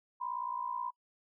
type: tone pair together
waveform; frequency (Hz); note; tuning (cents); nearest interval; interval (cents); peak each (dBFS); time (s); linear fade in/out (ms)
sine; 970.3 / 1029; B5 / C6; -31 / -29; minor second; 102; -37 / -38; 0.2-0.91; 20
effects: noise-tail reverb RT60 0.1 s tail -26 dB re dry